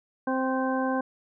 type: harmonic tone with a mistuned harmonic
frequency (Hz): 261.6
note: C4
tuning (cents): 0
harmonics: 1 / 2 / 3 / 4 / 6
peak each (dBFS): -27 / -30 / -32 / -33 / -35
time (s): 0.27-1.01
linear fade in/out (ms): 5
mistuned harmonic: 6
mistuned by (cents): -23
effects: none